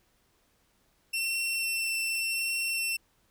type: tone with vibrato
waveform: sawtooth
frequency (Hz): 2700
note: E7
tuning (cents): +41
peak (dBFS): -25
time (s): 1.13-2.97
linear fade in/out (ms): 10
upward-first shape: triangle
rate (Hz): 0.87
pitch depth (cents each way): 12
effects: pink hiss -69 dBFS RMS until 3.3 s